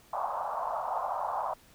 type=band-pass noise; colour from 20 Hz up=white; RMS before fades=-33 dBFS; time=0.13-1.54 s; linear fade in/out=5 ms; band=620 to 1100 Hz; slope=48 dB/octave; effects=pink hiss -59 dBFS RMS until 1.74 s